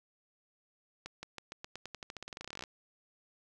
accelerating click train, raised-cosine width 0.2 ms, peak -25 dBFS, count 26, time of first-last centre 1.06-2.638 s, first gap 170 ms, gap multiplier 0.9, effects none

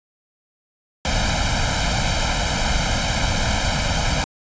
pink noise with comb filter, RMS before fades -20 dBFS, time 1.05-4.24 s, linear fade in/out 0 ms, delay 1.3 ms, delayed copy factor +0.9, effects resampled to 16000 Hz

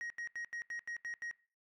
sine tone bursts, 1885 Hz, A#6, 19 cents sharp, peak -36 dBFS, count 8, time 0.01-1.312 s, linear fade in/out 0 ms, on 91 ms, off 82 ms, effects noise-tail reverb RT60 0.4 s tail -23 dB re dry + tanh soft clip ceiling -38 dBFS

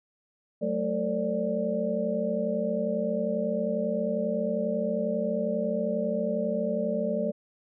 sine tone cluster, 188.1 / 220.4 / 448.8 / 539 / 589 Hz, F#3 / A3 / A4 / C#5 / D5, +29 / +3 / +34 / -49 / +5 cents, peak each -33 / -31 / -33 / -37 / -29 dBFS, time 0.61-7.32 s, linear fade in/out 20 ms, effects none

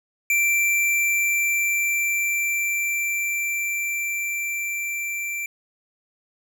square tone with level ramp, 2349 Hz, D7, in tune, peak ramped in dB -18 to -27 dBFS, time 0.3-5.46 s, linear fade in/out 2 ms, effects none

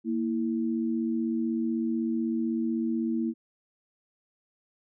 sine tone pair together, 231.7 / 327.7 Hz, A#3 / E4, -10 / -10 cents, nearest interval tritone, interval 600 cents, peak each -27 / -30 dBFS, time 0.04-3.34 s, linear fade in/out 50 ms, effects none

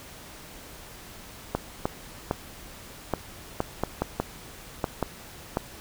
clicks, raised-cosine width 1 ms, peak -10 dBFS, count 11, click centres 1.55 / 1.855 / 2.311 / 3.137 / 3.604 / 3.836 / 4.02 / 4.2 / 4.842 / 5.027 / 5.571 s, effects pink hiss -45 dBFS RMS until 5.8 s

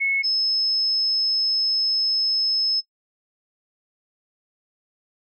sine tone pair in turn, 2193 / 5195 Hz, C#7 / E8, -19 / -26 cents, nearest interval octave + minor third, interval 1493 cents, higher second, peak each -19 dBFS, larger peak neither, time 0-0.23 / 0.23-2.81 s, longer second, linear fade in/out 20 ms, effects noise-tail reverb RT60 0.1 s tail -17 dB re dry

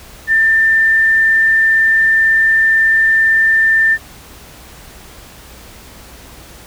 sine tone, 1789 Hz, A6, 28 cents sharp, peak -8 dBFS, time 0.27-3.98 s, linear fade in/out 50 ms, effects added 60 Hz sine -43 dBFS peak until 6.66 s + pink hiss -38 dBFS RMS until 6.66 s

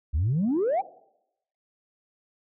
sine exponential sweep, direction up, 66.9 to 836 Hz, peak -20 dBFS, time 0.13-0.82 s, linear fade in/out 20 ms, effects noise-tail reverb RT60 0.8 s tail -20 dB re dry + tanh soft clip ceiling -19 dBFS

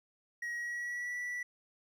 triangle tone with pitch glide, 1900 to 1957.9 Hz, A#6 to B6, +33 to -16 cents, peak -34 dBFS, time 0.42-1.43 s, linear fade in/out 5 ms, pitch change +51 cents, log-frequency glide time 0.55-1.18 s, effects none

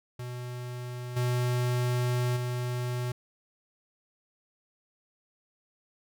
square tone with level steps, 123.47 Hz, B2, in tune, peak -36 / -26 / -30 dBFS, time 0.19-3.12 s, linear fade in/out 5 ms, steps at 1.16 / 2.36 s, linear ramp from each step 10 ms, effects none

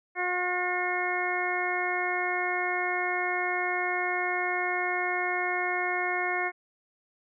harmonic tone, 360 Hz, F#4, 47 cents flat, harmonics 1 / 2 / 3 / 4 / 5 / 6, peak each -34 / -32 / -36 / -36 / -33 / -31 dBFS, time 0.15-6.52 s, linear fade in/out 50 ms, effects none

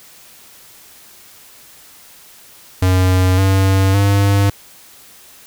square tone with pitch steps, 92.5 / 96.09 / 99.83 Hz, F#2 / G2 / G2, 0 / -34 / +32 cents, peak -11 dBFS, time 2.82-4.5 s, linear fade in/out 5 ms, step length 560 ms, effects white hiss -43 dBFS RMS until 5.46 s

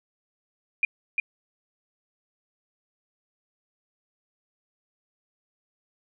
sine tone with echo, 2405 Hz, D7, 41 cents sharp, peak -18 dBFS, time 0.83-0.85 s, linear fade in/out 2 ms, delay 350 ms, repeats 1, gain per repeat -3 dB, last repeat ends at 1.2 s, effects none

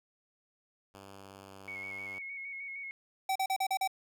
5% pulse tone with pitch glide, 98 to 97.38 Hz, G2 to G2, 0 to -11 cents, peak -38 dBFS, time 0.94-2.19 s, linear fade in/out 5 ms, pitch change -11 cents, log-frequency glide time 1.12-1.5 s
sine tone with vibrato, 2201 Hz, C#7, 13 cents flat, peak -39 dBFS, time 1.68-2.91 s, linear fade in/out 0 ms, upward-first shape square, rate 6.5 Hz, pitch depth 25 cents each way
square tone bursts, 768 Hz, G5, 36 cents flat, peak -29 dBFS, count 6, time 3.29-3.876 s, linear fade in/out 5 ms, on 66 ms, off 38 ms
effects none

